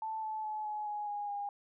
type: tone with pitch steps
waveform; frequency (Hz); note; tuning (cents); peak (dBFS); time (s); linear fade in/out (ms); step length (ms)
sine; 880 / 868.4 / 856.9 / 845.6 / 834.5 / 823.4 / 812.6; A5 / A5 / A5 / G#5 / G#5 / G#5 / G#5; 0 / -23 / -46 / +31 / +8 / -15 / -38; -35; 0.02-1.49; 2; 210
effects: none